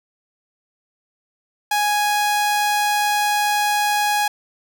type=tone; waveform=sawtooth; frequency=830.6 Hz; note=G#5; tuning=in tune; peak=-13 dBFS; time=1.71-4.28 s; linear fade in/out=5 ms; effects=none